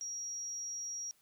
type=tone; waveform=sine; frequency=5680 Hz; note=F8; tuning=28 cents sharp; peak=-38 dBFS; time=0.01-1.11 s; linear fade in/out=0 ms; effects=white hiss -70 dBFS RMS until 1.21 s